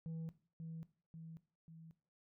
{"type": "tone with echo", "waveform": "sine", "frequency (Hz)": 162.6, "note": "E3", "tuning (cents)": -23, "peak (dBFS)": -39, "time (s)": [0.06, 0.29], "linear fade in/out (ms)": 0, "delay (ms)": 540, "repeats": 3, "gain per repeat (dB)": -5, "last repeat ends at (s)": 1.91, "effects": ["noise-tail reverb RT60 0.4 s tail -17 dB re dry", "tanh soft clip ceiling -41 dBFS"]}